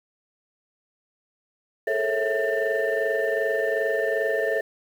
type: tone cluster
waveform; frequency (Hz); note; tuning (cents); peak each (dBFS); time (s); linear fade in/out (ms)
sine; 428.1 / 450.7 / 546 / 654 / 1791; A4 / A4 / C#5 / E5 / A6; -47 / +42 / -26 / -14 / +30; -27; 1.87-4.61; 5
effects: tanh soft clip ceiling -15 dBFS + 8-bit